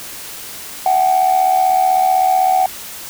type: tone with amplitude modulation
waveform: sine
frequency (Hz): 750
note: F#5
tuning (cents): +23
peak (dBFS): -6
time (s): 0.86-2.66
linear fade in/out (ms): 2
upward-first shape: sine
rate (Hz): 75.9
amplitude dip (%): 70
effects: tanh soft clip ceiling -6 dBFS + white hiss -31 dBFS RMS until 3.09 s